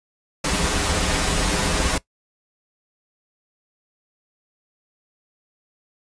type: noise with comb filter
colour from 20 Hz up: pink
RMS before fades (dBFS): -21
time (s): 0.44-1.98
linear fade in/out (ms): 5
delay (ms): 8.6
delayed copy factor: -0.9
effects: noise-tail reverb RT60 0.1 s tail -19 dB re dry + resampled to 22050 Hz